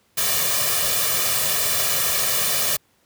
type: noise with comb filter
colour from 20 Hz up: white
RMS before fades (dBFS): -21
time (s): 0.17-2.77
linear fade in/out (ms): 10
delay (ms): 1.7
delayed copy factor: +0.8
effects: pink hiss -62 dBFS RMS until 3.05 s + high-pass 80 Hz 12 dB/octave